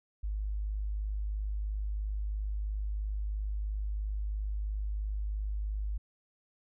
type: tone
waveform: sine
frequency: 51.5 Hz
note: G#1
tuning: 14 cents flat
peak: -31 dBFS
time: 0.23-5.98 s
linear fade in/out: 10 ms
effects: none